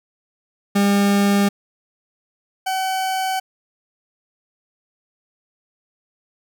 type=tone pair in turn; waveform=40% pulse; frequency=200.9 / 758.5 Hz; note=G3 / F#5; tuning=+43 / +43 cents; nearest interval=octave + major seventh; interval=2300 cents; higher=second; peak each=-13 / -19 dBFS; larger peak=first; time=0.75-1.49 / 2.66-3.4 s; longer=neither; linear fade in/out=10 ms; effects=none